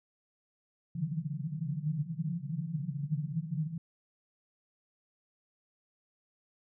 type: band-pass noise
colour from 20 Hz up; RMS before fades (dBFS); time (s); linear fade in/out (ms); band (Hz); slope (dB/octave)
white; -35; 0.95-3.78; 5; 140 to 170; 96
effects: none